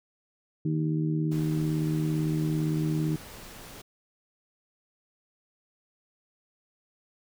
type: harmonic tone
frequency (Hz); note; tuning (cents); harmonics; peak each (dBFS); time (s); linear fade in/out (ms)
77.78; D#2; 0; 2 / 3 / 4 / 5; -26 / -38 / -30 / -39; 0.65-3.16; 5
type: noise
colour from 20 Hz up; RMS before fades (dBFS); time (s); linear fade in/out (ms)
pink; -45; 1.31-3.82; 10
effects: none